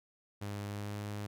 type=tone with pitch glide; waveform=sawtooth; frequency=101.9 to 103.44 Hz; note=G#2 to G#2; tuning=-32 to -6 cents; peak=-34 dBFS; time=0.41-1.27 s; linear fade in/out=10 ms; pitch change=+26 cents; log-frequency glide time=0.63-1.01 s; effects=none